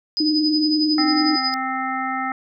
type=tone with tremolo; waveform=sine; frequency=4994 Hz; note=D#8; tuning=6 cents sharp; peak=-18 dBFS; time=0.17-1.54 s; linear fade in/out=0 ms; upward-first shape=sine; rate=11 Hz; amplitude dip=70%
type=tone with vibrato; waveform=sine; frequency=305.4 Hz; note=D#4; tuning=32 cents flat; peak=-17 dBFS; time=0.2-1.36 s; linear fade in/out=5 ms; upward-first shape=triangle; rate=20 Hz; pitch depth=62 cents each way
type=harmonic tone; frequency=261.6 Hz; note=C4; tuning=in tune; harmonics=1 / 3 / 5 / 7 / 8; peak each=-29 / -26 / -26 / -31 / -32 dBFS; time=0.98-2.32 s; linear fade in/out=2 ms
effects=none